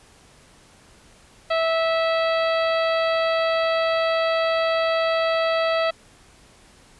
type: harmonic tone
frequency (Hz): 654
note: E5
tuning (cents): -14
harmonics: 1 / 2 / 3 / 4 / 5 / 6 / 7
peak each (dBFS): -20 / -26 / -30 / -32 / -34 / -36 / -37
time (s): 1.5-5.91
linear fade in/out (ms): 10
effects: pink hiss -52 dBFS RMS until 6.99 s + resampled to 24000 Hz